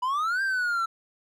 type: exponential two-way sweep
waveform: triangle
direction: up then down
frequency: 976 to 1600 to 1327 Hz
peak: -22 dBFS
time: 0.02-0.86 s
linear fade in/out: 10 ms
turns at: 0.42 s
effects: none